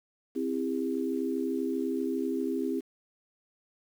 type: tone cluster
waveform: sine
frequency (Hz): 262.7 / 330.5 / 403.1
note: C4 / E4 / G4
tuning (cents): +7 / +5 / +48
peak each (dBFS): -31 / -33 / -33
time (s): 0.35-2.81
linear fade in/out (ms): 20
effects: 9-bit